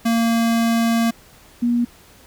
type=tone pair in turn; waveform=square / sine; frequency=230 / 239.1 Hz; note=A#3 / A#3; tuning=-23 / +44 cents; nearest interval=minor second; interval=67 cents; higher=second; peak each=-16 / -15 dBFS; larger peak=second; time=0.05-1.11 / 1.62-1.85 s; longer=first; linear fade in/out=10 ms; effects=pink hiss -48 dBFS RMS until 2.26 s